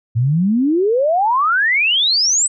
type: exponential sweep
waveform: sine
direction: up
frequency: 110 to 8220 Hz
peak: -12 dBFS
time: 0.15-2.48 s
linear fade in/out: 20 ms
effects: none